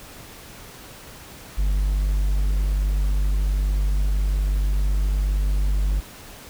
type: tone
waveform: triangle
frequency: 49.39 Hz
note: G1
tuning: 14 cents sharp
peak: -16 dBFS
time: 1.57-6.01 s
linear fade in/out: 20 ms
effects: pink hiss -42 dBFS RMS until 6.49 s